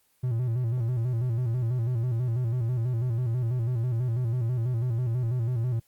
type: tone with vibrato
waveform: triangle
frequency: 120.1 Hz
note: B2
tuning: 48 cents flat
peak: -22 dBFS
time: 0.23-5.8 s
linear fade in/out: 10 ms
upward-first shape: square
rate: 6.1 Hz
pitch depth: 88 cents each way
effects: white hiss -67 dBFS RMS until 5.87 s + Opus 24 kbps